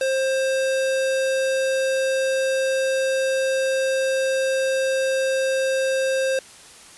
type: tone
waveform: square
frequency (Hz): 530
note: C5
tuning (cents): +22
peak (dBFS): -20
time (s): 0.01-6.39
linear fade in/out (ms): 2
effects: white hiss -45 dBFS RMS until 6.97 s + resampled to 24000 Hz